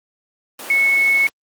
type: tone in noise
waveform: sine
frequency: 2200 Hz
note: C#7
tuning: 14 cents flat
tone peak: -12 dBFS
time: 0.7-1.27 s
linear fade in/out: 2 ms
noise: pink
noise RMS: -30 dBFS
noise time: 0.59-1.29 s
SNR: +15 dB
effects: high-pass 400 Hz 12 dB/octave + Opus 32 kbps